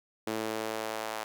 sawtooth tone with high-pass filter sweep, 109.9 Hz, A2, 2 cents flat, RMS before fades -35 dBFS, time 0.27-1.24 s, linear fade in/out 5 ms, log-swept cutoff 320 to 760 Hz, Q 1.4, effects none

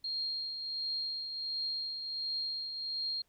sine tone with tremolo, 4225 Hz, C8, 16 cents sharp, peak -32 dBFS, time 0.04-3.22 s, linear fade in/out 5 ms, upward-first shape triangle, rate 1.4 Hz, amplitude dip 50%, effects pink hiss -74 dBFS RMS until 3.28 s

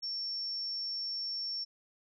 sine tone, 5450 Hz, F8, 43 cents flat, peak -34 dBFS, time 0.02-1.65 s, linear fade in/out 20 ms, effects none

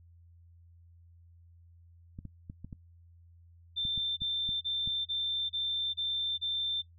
clicks, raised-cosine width 5 ms, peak -30 dBFS, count 10, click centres 2.189 / 2.253 / 2.499 / 2.646 / 2.728 / 3.852 / 3.977 / 4.219 / 4.491 / 4.875 s
sine tone bursts, 3568 Hz, A7, 23 cents sharp, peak -30 dBFS, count 7, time 3.76-6.822 s, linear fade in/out 20 ms, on 410 ms, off 32 ms
effects noise-tail reverb RT60 0.1 s tail -19 dB re dry + added 85 Hz sine -55 dBFS peak until 6.98 s

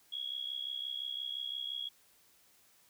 sine tone with amplitude modulation, 3322 Hz, G#7, in tune, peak -33 dBFS, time 0.12-1.89 s, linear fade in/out 10 ms, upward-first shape sine, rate 65.8 Hz, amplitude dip 80%, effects white hiss -66 dBFS RMS until 2.89 s

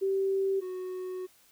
sine / triangle tone pair in turn, 387.8 / 368.6 Hz, G4 / F#4, -19 / -7 cents, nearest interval minor second, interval 88 cents, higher first, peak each -25 / -32 dBFS, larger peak first, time 0.01-0.61 / 0.61-1.27 s, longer second, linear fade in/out 20 ms, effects white hiss -62 dBFS RMS until 1.51 s

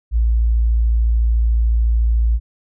sine tone, 56.9 Hz, A#1, 41 cents flat, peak -12 dBFS, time 0.11-2.4 s, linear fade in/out 50 ms, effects none

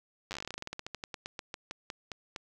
slowing click train, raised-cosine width 0.2 ms, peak -21 dBFS, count 29, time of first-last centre 0.31-2.362 s, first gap 9 ms, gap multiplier 1.13, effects none

